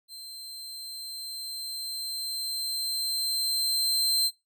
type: tone with level ramp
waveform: sawtooth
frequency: 4123 Hz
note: C8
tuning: 26 cents flat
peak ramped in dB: -38 to -19 dBFS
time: 0.08-4.31 s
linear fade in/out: 50 ms
effects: noise-tail reverb RT60 0.2 s tail -18 dB re dry